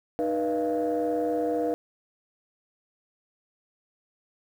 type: tone cluster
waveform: sine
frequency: 307.4 / 484.4 / 604 / 685 Hz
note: D#4 / B4 / D5 / F5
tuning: -21 / -34 / +48 / -34 cents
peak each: -28 / -26 / -35 / -29 dBFS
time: 0.19-1.74 s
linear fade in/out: 0 ms
effects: tanh soft clip ceiling -18 dBFS + 9-bit

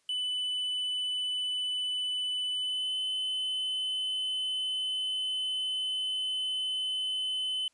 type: tone with pitch glide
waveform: triangle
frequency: 2995 to 3033 Hz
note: F#7 to F#7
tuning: +20 to +42 cents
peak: -28 dBFS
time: 0.09-7.68 s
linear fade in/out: 2 ms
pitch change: +22 cents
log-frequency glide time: 2.53-2.97 s
effects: white hiss -71 dBFS RMS until 7.73 s + resampled to 22050 Hz

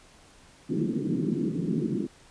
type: band-pass noise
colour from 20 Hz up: pink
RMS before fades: -28 dBFS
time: 0.69-2.07 s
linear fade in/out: 10 ms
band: 150 to 370 Hz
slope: 48 dB/octave
effects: pink hiss -55 dBFS RMS until 2.3 s + resampled to 22050 Hz

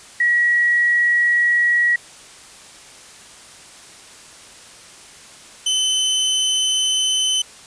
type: tone pair in turn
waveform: sine / sawtooth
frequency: 1917 / 3043 Hz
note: A#6 / F#7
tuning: +48 / +48 cents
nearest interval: minor sixth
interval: 800 cents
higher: second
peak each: -13 dBFS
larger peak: neither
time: 0.2-1.96 / 5.66-7.42 s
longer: neither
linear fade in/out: 5 ms
effects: white hiss -42 dBFS RMS until 7.66 s + resampled to 22050 Hz

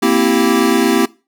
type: chord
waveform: square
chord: C dominant seventh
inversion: third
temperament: equal with one note detuned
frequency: 233.1 / 261.6 / 329.6 / 389.1 Hz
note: Bb3 / C4 / E4 / G4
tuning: 0 / 0 / 0 / -13 cents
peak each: -17 dBFS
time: 0.02-1.06 s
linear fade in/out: 10 ms
effects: noise-tail reverb RT60 0.3 s tail -21 dB re dry

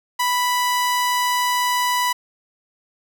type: tone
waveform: sawtooth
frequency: 987.8 Hz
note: B5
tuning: in tune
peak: -14 dBFS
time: 0.19-2.13 s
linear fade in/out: 10 ms
effects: none

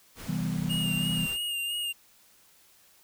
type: noise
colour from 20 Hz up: pink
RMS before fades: -43 dBFS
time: 0.15-1.38 s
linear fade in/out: 50 ms
type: chord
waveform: sine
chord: C major seventh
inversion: none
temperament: equal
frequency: 130.81 / 164.81 / 196 / 246.9 Hz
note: C3 / E3 / G3 / B3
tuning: 0 / 0 / 0 / 0 cents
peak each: -36 / -30 / -33 / -36 dBFS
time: 0.27-1.27 s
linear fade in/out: 20 ms
type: tone with vibrato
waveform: square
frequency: 2829 Hz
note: F7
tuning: 22 cents sharp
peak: -30 dBFS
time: 0.69-1.93 s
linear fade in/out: 20 ms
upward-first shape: sine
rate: 3 Hz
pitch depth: 32 cents each way
effects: white hiss -60 dBFS RMS until 3.03 s

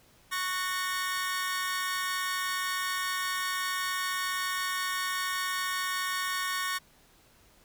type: chord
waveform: sawtooth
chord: F# major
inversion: second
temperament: equal with one note detuned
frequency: 1108.7 / 1480 / 1834.7 Hz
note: C#6 / F#6 / A#6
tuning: 0 / 0 / -28 cents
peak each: -29 / -34 / -30 dBFS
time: 0.31-6.79 s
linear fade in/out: 20 ms
effects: pink hiss -61 dBFS RMS until 7.64 s

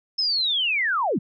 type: linear sweep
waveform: sine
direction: down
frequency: 5274 to 134.2 Hz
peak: -20 dBFS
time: 0.18-1.19 s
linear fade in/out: 10 ms
effects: none

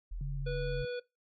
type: tone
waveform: sine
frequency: 41.39 Hz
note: E1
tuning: 8 cents sharp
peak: -36 dBFS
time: 0.11-0.83 s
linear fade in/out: 10 ms
type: tone with vibrato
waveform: sine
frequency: 138.59 Hz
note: C#3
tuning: in tune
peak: -36 dBFS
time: 0.21-0.85 s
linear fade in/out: 2 ms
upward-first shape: square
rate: 2.9 Hz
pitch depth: 12 cents each way
type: harmonic tone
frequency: 490.1 Hz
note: B4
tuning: 13 cents flat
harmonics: 1 / 3 / 5 / 7 / 9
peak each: -35 / -45 / -49 / -52 / -54 dBFS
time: 0.46-1 s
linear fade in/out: 10 ms
effects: noise-tail reverb RT60 0.2 s tail -19 dB re dry

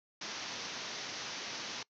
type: low-pass noise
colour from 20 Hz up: white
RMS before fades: -42 dBFS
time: 0.21-1.83 s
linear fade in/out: 5 ms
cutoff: 6300 Hz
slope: 96 dB/octave
effects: noise-tail reverb RT60 0.1 s tail -23 dB re dry + high-pass 150 Hz 12 dB/octave

